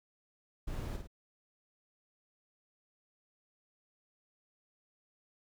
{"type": "noise with echo", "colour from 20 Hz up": "brown", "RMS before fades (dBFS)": -38, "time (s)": [0.67, 0.97], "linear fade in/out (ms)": 10, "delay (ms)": 52, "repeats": 2, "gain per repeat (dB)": -5, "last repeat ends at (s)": 1.074, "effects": []}